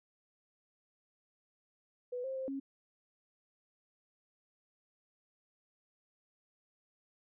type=tone with pitch steps; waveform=sine; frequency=494.4 / 530 / 526 / 273 Hz; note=B4 / C5 / C5 / C#4; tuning=+2 / +22 / +9 / -26 cents; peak=-36 dBFS; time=2.12-2.6 s; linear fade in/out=10 ms; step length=120 ms; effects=none